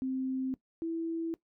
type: tone pair in turn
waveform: sine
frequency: 261.6 / 329.6 Hz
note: C4 / E4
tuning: 0 / 0 cents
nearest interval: major third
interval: 400 cents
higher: second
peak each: -30 / -31 dBFS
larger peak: first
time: 0.02-0.54 / 0.82-1.34 s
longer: neither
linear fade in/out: 0 ms
effects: noise-tail reverb RT60 0.1 s tail -18 dB re dry